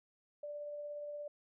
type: tone with tremolo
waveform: sine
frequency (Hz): 587.3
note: D5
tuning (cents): 0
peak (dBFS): -40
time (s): 0.43-1.28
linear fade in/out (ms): 5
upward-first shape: triangle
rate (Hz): 17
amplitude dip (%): 25
effects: none